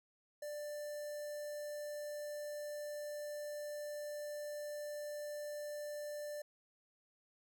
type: tone with notch filter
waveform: square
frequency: 591 Hz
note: D5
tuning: 11 cents sharp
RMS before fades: -44 dBFS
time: 0.42-6.42 s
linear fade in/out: 5 ms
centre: 2800 Hz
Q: 0.74
effects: 13-bit

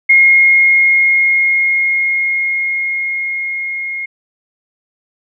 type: tone with level ramp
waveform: sine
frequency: 2147 Hz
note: C7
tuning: 44 cents sharp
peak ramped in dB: -4 to -19 dBFS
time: 0.09-4.06 s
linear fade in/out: 10 ms
effects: none

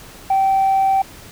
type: tone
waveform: sine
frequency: 775 Hz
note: G5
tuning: 20 cents flat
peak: -11 dBFS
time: 0.3-1.02 s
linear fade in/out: 5 ms
effects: tanh soft clip ceiling -10 dBFS + pink hiss -40 dBFS RMS until 1.31 s

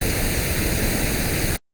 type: noise with comb filter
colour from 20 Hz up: pink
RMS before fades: -21 dBFS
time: 0.01-1.57 s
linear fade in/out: 10 ms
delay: 0.46 ms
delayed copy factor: +0.7
effects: Opus 24 kbps

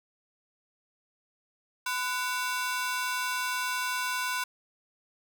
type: ring-modulated tone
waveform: sawtooth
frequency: 1244.5 Hz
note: D#6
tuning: in tune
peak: -22 dBFS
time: 1.86-4.44 s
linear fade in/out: 5 ms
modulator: 235 Hz
effects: none

